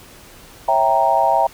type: chord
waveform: sine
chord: C# diminished seventh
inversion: none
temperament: equal with one note detuned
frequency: 549.3 / 659.3 / 784 / 932.3 Hz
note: C#5 / E5 / G5 / Bb5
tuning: -16 / 0 / 0 / 0 cents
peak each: -23 / -18 / -17 / -17 dBFS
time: 0.68-1.47 s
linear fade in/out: 5 ms
effects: pink hiss -43 dBFS RMS until 1.53 s